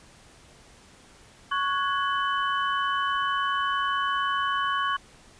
sine tone cluster, 1111 / 1472 / 1666 / 3011 Hz, C#6 / F#6 / G#6 / F#7, +4 / -9 / +5 / +30 cents, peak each -25 / -32 / -32 / -34 dBFS, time 1.51-4.97 s, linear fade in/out 10 ms, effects pink hiss -53 dBFS RMS until 5.39 s + resampled to 22050 Hz

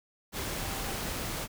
sine tone in noise, 784 Hz, G5, in tune, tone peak -44 dBFS, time 0.61-0.99 s, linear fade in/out 50 ms, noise pink, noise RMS -35 dBFS, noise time 0.32-1.48 s, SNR -12 dB, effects none

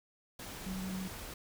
sine tone in noise, 188.1 Hz, F#3, 29 cents sharp, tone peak -37 dBFS, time 0.66-1.08 s, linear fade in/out 5 ms, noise pink, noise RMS -45 dBFS, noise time 0.39-1.34 s, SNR +5 dB, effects none

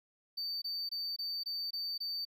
triangle tone bursts, 4587 Hz, D8, 42 cents flat, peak -34 dBFS, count 7, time 0.37-2.252 s, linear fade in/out 10 ms, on 250 ms, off 22 ms, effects none

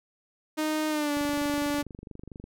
sawtooth tone with pitch glide, 309 to 290 Hz, D#4 to D4, -12 to -22 cents, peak -22 dBFS, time 0.57-1.83 s, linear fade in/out 20 ms, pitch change -110 cents, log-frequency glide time 0.89-1.12 s
click train, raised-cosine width 3 ms, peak -29 dBFS, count 32, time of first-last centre 1.17-2.44 s, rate 24.4 Hz
effects none

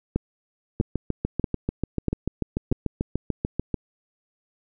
two click trains, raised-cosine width 3 ms, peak -9 / -11 dBFS, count 5 / 21, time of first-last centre 0.16-2.724 / 0.81-3.743 s, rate 1.56 / 6.82 Hz, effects none

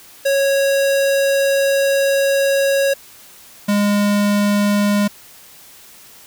square tone pair in turn, 551 / 204.8 Hz, C#5 / G#3, -11 / -24 cents, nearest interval octave + perfect fourth, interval 1713 cents, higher first, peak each -14 dBFS, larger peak neither, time 0.25-2.94 / 3.68-5.08 s, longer first, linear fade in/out 10 ms, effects white hiss -43 dBFS RMS until 6.26 s

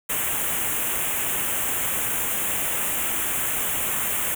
white band-stop noise, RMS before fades -25 dBFS, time 0.09-4.35 s, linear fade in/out 10 ms, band 3200 to 6900 Hz, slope 48 dB/octave, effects none

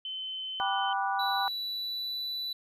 sine tone, 3061 Hz, G7, 42 cents flat, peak -34 dBFS, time 0.05-0.93 s, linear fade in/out 2 ms
sine chord, G major seventh, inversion none, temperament just, 784 / 980 / 1176 / 1470 Hz, G5 / B5 / D6 / F#6, 0 / -14 / +2 / -12 cents, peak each -30 / -33 / -35 / -35 dBFS, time 0.6-1.48 s, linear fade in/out 0 ms
triangle tone with pitch glide, 3941 to 3971 Hz, B7 to B7, -4 to +9 cents, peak -31 dBFS, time 1.19-2.53 s, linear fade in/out 5 ms, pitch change +13 cents, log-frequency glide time 1.46-2.18 s
effects none

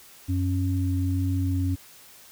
sine tone pair together, 92.09 / 274.7 Hz, F#2 / C#4, -8 / -16 cents, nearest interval octave + perfect fifth, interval 1892 cents, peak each -23 / -28 dBFS, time 0.28-1.76 s, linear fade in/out 20 ms, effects white hiss -50 dBFS RMS until 2.31 s

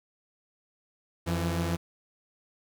sawtooth tone pair together, 87.4 / 167.49 Hz, F2 / E3, +2 / +28 cents, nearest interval major seventh, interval 1126 cents, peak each -26 dBFS, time 1.26-1.77 s, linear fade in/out 20 ms, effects 10-bit

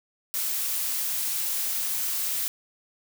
blue noise, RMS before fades -28 dBFS, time 0.34-2.48 s, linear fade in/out 0 ms, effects none

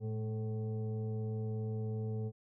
sine tone with frequency modulation, 111.5 Hz, A2, 23 cents sharp, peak -34 dBFS, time 0-2.32 s, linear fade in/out 50 ms, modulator 326 Hz, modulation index 0.74, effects none

